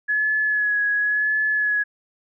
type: tone with vibrato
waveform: sine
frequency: 1694 Hz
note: G#6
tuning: 34 cents sharp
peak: -18 dBFS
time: 0.08-1.84 s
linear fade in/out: 20 ms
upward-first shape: sine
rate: 0.94 Hz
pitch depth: 27 cents each way
effects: none